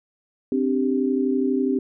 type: chord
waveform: sine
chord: C suspended second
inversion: none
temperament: equal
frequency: 261.6 / 293.7 / 392 Hz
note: C4 / D4 / G4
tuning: 0 / 0 / 0 cents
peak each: -21 / -26 / -24 dBFS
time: 0.52-1.79 s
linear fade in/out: 2 ms
effects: none